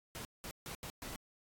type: noise bursts at uneven times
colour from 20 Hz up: pink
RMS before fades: -45 dBFS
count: 5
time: 0.15-0.25 / 0.44-0.51 / 0.66-0.75 / 0.83-0.9 / 1.02-1.16 s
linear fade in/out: 0 ms
effects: AAC 64 kbps